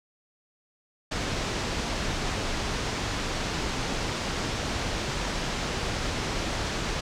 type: low-pass noise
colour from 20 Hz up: pink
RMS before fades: -30 dBFS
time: 1.11-7.01 s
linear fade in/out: 10 ms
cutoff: 6700 Hz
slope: 24 dB/octave
effects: none